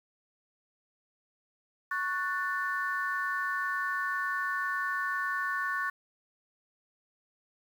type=chord; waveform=sine; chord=F# minor; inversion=second; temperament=just; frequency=1110 / 1480 / 1776 Hz; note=C#6 / F#6 / A6; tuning=+2 / 0 / +16 cents; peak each=-33 dBFS; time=1.91-5.9 s; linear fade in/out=5 ms; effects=tanh soft clip ceiling -20 dBFS + 9-bit